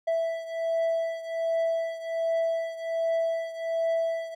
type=beating tone pair; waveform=triangle; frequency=659.3 / 660.6 Hz; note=E5 / E5; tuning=0 / +4 cents; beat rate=1.3 Hz; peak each=-25 / -29 dBFS; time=0.07-4.35 s; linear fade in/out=10 ms; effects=none